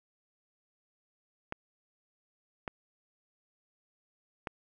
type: clicks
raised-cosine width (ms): 0.5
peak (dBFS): -20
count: 3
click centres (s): 1.524 / 2.678 / 4.472
effects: none